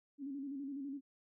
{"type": "tone with vibrato", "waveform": "sine", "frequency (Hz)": 277.2, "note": "C#4", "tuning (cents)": 0, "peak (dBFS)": -40, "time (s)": [0.18, 1.01], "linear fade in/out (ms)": 50, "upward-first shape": "square", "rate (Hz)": 12, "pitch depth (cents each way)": 58, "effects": []}